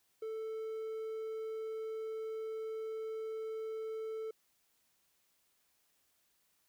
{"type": "tone", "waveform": "triangle", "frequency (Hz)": 441.2, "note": "A4", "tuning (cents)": 5, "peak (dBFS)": -36, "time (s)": [0.22, 4.31], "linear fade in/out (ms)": 5, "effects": ["white hiss -75 dBFS RMS until 6.68 s"]}